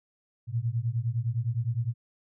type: beating tone pair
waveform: sine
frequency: 112.1 / 121.9 Hz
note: A2 / B2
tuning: +33 / -22 cents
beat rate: 9.8 Hz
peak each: -29 dBFS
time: 0.47-1.94 s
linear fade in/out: 50 ms
effects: none